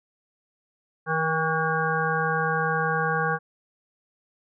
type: harmonic tone with a mistuned harmonic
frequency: 160.9 Hz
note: E3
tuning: 42 cents flat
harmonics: 1 / 3 / 5 / 7 / 9 / 10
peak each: -29 / -29 / -29 / -29 / -29 / -29 dBFS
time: 1.06-3.39 s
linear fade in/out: 50 ms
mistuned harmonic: 3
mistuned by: -24 cents
effects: none